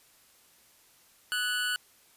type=tone with amplitude modulation; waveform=25% pulse; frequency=1480 Hz; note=F#6; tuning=in tune; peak=-22 dBFS; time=1.32-1.76 s; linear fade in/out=0 ms; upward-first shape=sine; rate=218 Hz; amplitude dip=50%; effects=white hiss -61 dBFS RMS until 2.16 s + resampled to 32000 Hz

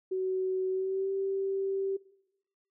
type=tone with pitch glide; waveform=sine; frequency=375 to 388.9 Hz; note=F#4 to G4; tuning=+23 to -14 cents; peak=-28 dBFS; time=0.11-1.97 s; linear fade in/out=10 ms; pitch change=+63 cents; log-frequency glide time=0.69-1.11 s; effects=noise-tail reverb RT60 0.9 s tail -20 dB re dry

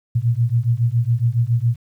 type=beating tone pair; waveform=sine; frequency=114.5 / 121.7 Hz; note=A#2 / B2; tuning=-31 / -25 cents; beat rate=7.2 Hz; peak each=-18 dBFS; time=0.15-1.76 s; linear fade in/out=10 ms; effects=9-bit

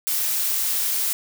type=noise; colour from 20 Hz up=blue; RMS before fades=-23 dBFS; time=0.07-1.13 s; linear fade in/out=0 ms; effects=none

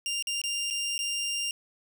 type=tone with dropouts; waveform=20% pulse; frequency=2794 Hz; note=F7; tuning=in tune; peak=-24 dBFS; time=0.06-1.51 s; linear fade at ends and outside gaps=1 ms; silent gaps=0.225-0.271 / 0.416-0.438 / 0.702-0.708 / 0.98-0.99 s; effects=none

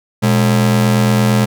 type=ring-modulated tone; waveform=45% pulse; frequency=164.4 Hz; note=E3; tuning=4 cents flat; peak=-7 dBFS; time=0.22-1.46 s; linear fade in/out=20 ms; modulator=44.4 Hz; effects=none

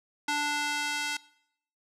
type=tone with high-pass filter sweep; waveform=square; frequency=293.7 Hz; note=D4; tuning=in tune; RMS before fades=-30 dBFS; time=0.28-1.17 s; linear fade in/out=5 ms; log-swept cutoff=840 to 1700 Hz; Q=0.73; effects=noise-tail reverb RT60 0.7 s tail -21 dB re dry + low-pass 8000 Hz 12 dB/octave

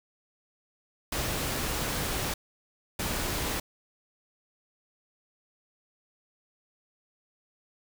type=noise bursts at uneven times; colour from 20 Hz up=pink; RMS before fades=-31 dBFS; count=2; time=1.12-2.34 / 2.99-3.6 s; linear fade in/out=5 ms; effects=none

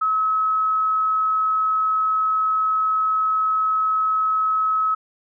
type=tone; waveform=sine; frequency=1286 Hz; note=E6; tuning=43 cents flat; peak=-17 dBFS; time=0.01-4.95 s; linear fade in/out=10 ms; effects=none

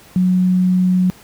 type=tone; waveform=sine; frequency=183.1 Hz; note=F#3; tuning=18 cents flat; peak=-11 dBFS; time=0.16-1.1 s; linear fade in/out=0 ms; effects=pink hiss -44 dBFS RMS until 1.23 s + high-pass 60 Hz 12 dB/octave

